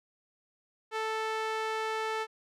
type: tone with band-pass filter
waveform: sawtooth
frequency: 440 Hz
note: A4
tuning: in tune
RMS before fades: -33 dBFS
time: 0.91-2.27 s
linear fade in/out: 50 ms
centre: 1400 Hz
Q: 0.65
effects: none